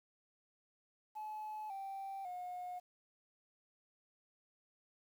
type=tone with pitch steps; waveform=sine; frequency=857 / 781 / 721 Hz; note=A5 / G5 / F#5; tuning=-46 / -7 / -45 cents; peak=-40 dBFS; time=1.15-2.8 s; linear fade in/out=20 ms; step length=550 ms; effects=tanh soft clip ceiling -40 dBFS + 11-bit